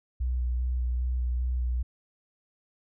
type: tone with vibrato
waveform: sine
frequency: 61.74 Hz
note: B1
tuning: in tune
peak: -25 dBFS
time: 0.2-1.83 s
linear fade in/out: 10 ms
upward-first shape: square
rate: 2.5 Hz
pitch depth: 16 cents each way
effects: none